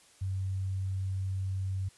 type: tone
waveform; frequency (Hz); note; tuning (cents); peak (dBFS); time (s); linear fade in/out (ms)
sine; 95.4; G2; -47; -30; 0.21-1.89; 10
effects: white hiss -60 dBFS RMS until 1.97 s + resampled to 24000 Hz